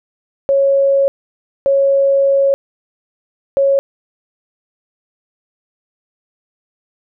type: tone bursts at uneven times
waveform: sine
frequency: 551 Hz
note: C#5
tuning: 11 cents flat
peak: -9 dBFS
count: 3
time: 0.49-1.08 / 1.66-2.54 / 3.57-3.79 s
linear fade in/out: 0 ms
effects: none